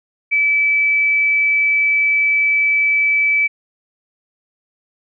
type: tone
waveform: sine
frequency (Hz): 2305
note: D7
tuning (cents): -33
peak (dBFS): -12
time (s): 0.31-3.48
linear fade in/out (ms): 20
effects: none